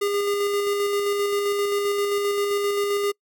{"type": "tone with tremolo", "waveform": "square", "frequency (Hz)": 405.8, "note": "G#4", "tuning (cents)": -40, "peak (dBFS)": -21, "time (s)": [0.01, 3.12], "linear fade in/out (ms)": 10, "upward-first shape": "square", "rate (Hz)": 7.6, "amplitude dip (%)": 25, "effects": ["noise-tail reverb RT60 0.1 s tail -26 dB re dry"]}